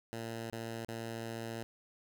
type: tone with dropouts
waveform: 10% pulse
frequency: 114.5 Hz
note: A#2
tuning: 31 cents flat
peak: -31 dBFS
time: 0.13-1.63 s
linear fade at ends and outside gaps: 0 ms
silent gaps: 0.5-0.526 / 0.847-0.885 s
effects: none